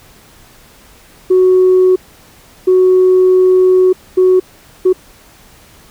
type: tone bursts at uneven times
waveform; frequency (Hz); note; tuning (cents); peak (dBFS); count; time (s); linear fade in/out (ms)
sine; 370; F#4; 0; -4; 4; 1.3-1.96 / 2.67-3.93 / 4.17-4.4 / 4.85-4.93; 10
effects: tanh soft clip ceiling -2 dBFS + pink hiss -43 dBFS RMS until 5.9 s